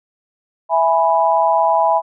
sine chord, E major, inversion none, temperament equal, 659.3 / 830.6 / 987.8 Hz, E5 / G#5 / B5, 0 / 0 / 0 cents, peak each -16 dBFS, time 0.69-2.02 s, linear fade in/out 50 ms, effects none

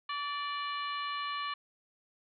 harmonic tone with a mistuned harmonic, 587.3 Hz, D5, in tune, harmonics 2 / 3 / 4 / 5 / 6 / 7, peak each -35 / -43 / -44 / -43 / -49 / -47 dBFS, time 0.09-1.54 s, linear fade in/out 5 ms, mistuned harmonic 2, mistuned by -39 cents, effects none

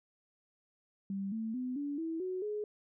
sine tone with pitch steps, 196 / 222.6 / 252.7 / 287 / 325.8 / 370 / 420.1 Hz, G3 / A3 / B3 / D4 / E4 / F#4 / G#4, 0 / +20 / +40 / -40 / -20 / 0 / +20 cents, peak -34 dBFS, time 1.1-2.64 s, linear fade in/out 2 ms, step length 220 ms, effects none

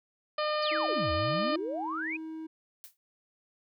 harmonic tone, 606 Hz, D#5, 46 cents flat, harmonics 1 / 2 / 3 / 4 / 5 / 6 / 7 / 8, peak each -30 / -32 / -40 / -42 / -41 / -47 / -42 / -44 dBFS, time 0.38-1.56 s, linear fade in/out 5 ms
sine exponential two-way sweep, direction down then up, 5274 to 75.3 to 2592 Hz, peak -32 dBFS, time 0.62-2.17 s, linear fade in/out 10 ms, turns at 1.12 s
triangle tone, 318.7 Hz, D#4, 42 cents sharp, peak -35 dBFS, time 0.71-2.47 s, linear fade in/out 10 ms
blue noise with exponential decay, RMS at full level -43 dBFS, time 2.84-2.97 s, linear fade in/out 0 ms, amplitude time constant 27 ms
effects none

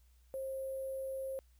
sine tone with sample-and-hold, 533 Hz, C5, 32 cents sharp, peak -37 dBFS, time 0.34-1.39 s, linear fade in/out 0 ms, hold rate 11025 Hz, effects added 61 Hz sine -62 dBFS peak until 1.59 s + white hiss -75 dBFS RMS until 1.59 s

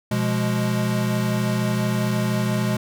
square chord, F diminished, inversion second, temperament equal, 123.47 / 174.61 / 207.7 Hz, Cb3 / F3 / Ab3, 0 / 0 / 0 cents, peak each -24 / -29 / -24 dBFS, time 0.11-2.77 s, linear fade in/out 5 ms, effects none

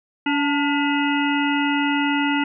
harmonic tone with a mistuned harmonic, 285.4 Hz, D4, 49 cents flat, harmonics 1 / 3 / 5 / 7 / 9 / 10, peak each -20 / -25 / -27 / -28 / -30 / -30 dBFS, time 0.26-2.44 s, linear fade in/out 5 ms, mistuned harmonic 3, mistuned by +54 cents, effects none

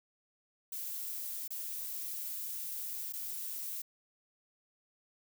violet noise with dropouts, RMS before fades -40 dBFS, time 0.72-3.82 s, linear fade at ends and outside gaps 5 ms, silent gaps 1.478-1.505 / 3.125-3.134 s, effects none

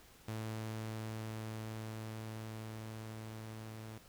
sawtooth tone with level ramp, 110 Hz, A2, in tune, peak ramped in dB -35 to -42 dBFS, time 0.28-3.98 s, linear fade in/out 5 ms, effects pink hiss -61 dBFS RMS until 4.08 s

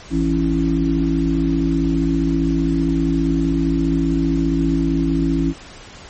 harmonic tone, 55.2 Hz, A1, 6 cents sharp, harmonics 1 / 3 / 5 / 6, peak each -22 / -21 / -18 / -22 dBFS, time 0.1-5.54 s, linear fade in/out 50 ms, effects pink hiss -39 dBFS RMS until 6.09 s + MP3 32 kbps

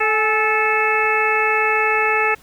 harmonic tone with a mistuned harmonic, 436.4 Hz, A4, 14 cents flat, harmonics 1 / 2 / 3 / 4 / 5 / 6, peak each -22 / -22 / -22 / -22 / -22 / -22 dBFS, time 0-2.35 s, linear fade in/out 10 ms, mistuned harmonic 2, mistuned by -54 cents, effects pink hiss -49 dBFS RMS until 2.42 s

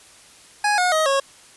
25% pulse tone with pitch steps, 830.6 / 723.1 / 629.5 / 548 Hz, G#5 / F#5 / D#5 / C#5, 0 / -40 / +20 / -20 cents, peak -13 dBFS, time 0.64-1.2 s, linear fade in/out 5 ms, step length 140 ms, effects white hiss -48 dBFS RMS until 1.56 s + resampled to 24000 Hz

